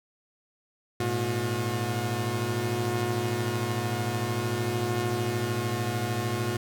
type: tone cluster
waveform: sawtooth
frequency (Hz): 106.6 / 119.9 / 359.2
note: G#2 / A#2 / F4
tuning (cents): +46 / +49 / +49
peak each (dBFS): -27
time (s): 1-6.57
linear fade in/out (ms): 5
effects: none